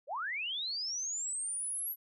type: linear sweep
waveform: sine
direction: up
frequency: 476.7 to 11840 Hz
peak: -34 dBFS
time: 0.07-1.96 s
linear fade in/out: 50 ms
effects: none